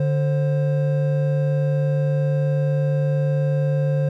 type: tone pair together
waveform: triangle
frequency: 146.83 / 528.9 Hz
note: D3 / C5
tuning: 0 / +19 cents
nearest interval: octave + minor seventh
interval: 2219 cents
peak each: -16 / -23 dBFS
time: 0-4.09 s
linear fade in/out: 5 ms
effects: none